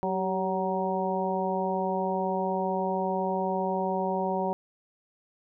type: harmonic tone with a mistuned harmonic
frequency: 187.6 Hz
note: F#3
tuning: 24 cents sharp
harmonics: 1 / 2 / 3 / 4 / 5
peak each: -32 / -32 / -32 / -32 / -32 dBFS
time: 0.03-4.53 s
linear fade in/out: 0 ms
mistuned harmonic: 2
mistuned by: +45 cents
effects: none